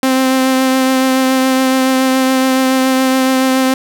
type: tone with vibrato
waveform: sawtooth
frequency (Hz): 261.6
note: C4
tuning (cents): 0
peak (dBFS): -6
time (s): 0.03-3.74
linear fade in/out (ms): 2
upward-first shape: triangle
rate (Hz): 7.1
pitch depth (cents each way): 17
effects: none